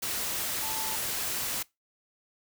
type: tone in noise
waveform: sine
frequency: 881 Hz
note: A5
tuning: 2 cents sharp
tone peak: -38 dBFS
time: 0.62-0.96 s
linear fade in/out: 10 ms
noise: white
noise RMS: -32 dBFS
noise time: 0.02-1.63 s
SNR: -9 dB
effects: noise-tail reverb RT60 0.2 s tail -22 dB re dry